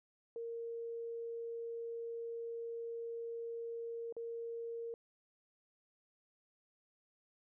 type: tone with dropouts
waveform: sine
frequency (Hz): 463.6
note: A#4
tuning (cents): -10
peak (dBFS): -40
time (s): 0.36-4.94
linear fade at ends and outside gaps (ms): 1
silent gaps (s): 4.125-4.166
effects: none